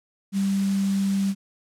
sine tone in noise, 196 Hz, G3, in tune, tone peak -20 dBFS, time 0.32-1.35 s, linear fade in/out 50 ms, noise white, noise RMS -38 dBFS, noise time 0.32-1.35 s, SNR +15 dB, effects low-pass 9000 Hz 12 dB/octave

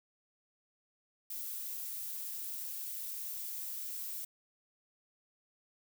violet noise, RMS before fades -41 dBFS, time 1.3-4.25 s, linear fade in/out 5 ms, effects none

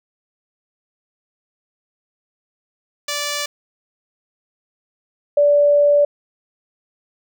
5% pulse / sine tone pair in turn, 583 / 580.6 Hz, D5 / D5, -13 / -20 cents, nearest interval unison, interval 7 cents, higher first, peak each -10 dBFS, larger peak neither, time 3.08-3.46 / 5.37-6.05 s, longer second, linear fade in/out 5 ms, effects none

